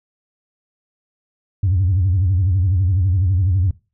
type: tone with vibrato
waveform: sine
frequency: 92.5 Hz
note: F#2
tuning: in tune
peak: -12 dBFS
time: 1.63-3.71 s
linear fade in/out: 5 ms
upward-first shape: sine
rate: 12 Hz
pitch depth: 150 cents each way
effects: noise-tail reverb RT60 0.3 s tail -20 dB re dry + tanh soft clip ceiling -10 dBFS